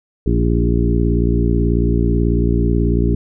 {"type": "harmonic tone with a mistuned harmonic", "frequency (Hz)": 58.27, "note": "A#1", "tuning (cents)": 0, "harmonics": [1, 2, 3, 4, 5, 6, 7], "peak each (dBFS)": [-16, -19, -21, -22, -23, -24, -24], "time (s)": [0.26, 3.15], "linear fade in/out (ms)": 5, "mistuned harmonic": 6, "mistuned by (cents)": -20, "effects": []}